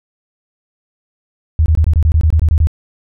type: tone bursts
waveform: sine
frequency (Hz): 79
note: D#2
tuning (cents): +27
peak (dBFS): -7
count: 12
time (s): 1.59-2.671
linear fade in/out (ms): 0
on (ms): 69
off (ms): 23
effects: none